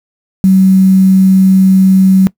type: tone with quantisation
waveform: sine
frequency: 189.8 Hz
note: F#3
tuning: 44 cents sharp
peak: -3 dBFS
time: 0.44-2.27 s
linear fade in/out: 0 ms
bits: 5
effects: noise-tail reverb RT60 0.1 s tail -21 dB re dry